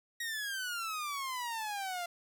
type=exponential sweep; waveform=sawtooth; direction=down; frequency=1902 to 687 Hz; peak=-32 dBFS; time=0.2-2.06 s; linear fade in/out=5 ms; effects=none